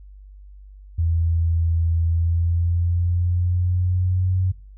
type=tone with pitch glide; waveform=sine; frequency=83.1 to 92.74 Hz; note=E2 to F#2; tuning=+15 to +5 cents; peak=-17 dBFS; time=0.98-4.52 s; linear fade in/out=10 ms; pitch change=+190 cents; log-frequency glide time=2.04-4.4 s; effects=noise-tail reverb RT60 0.4 s tail -21 dB re dry + added 49 Hz sine -40 dBFS peak until 4.77 s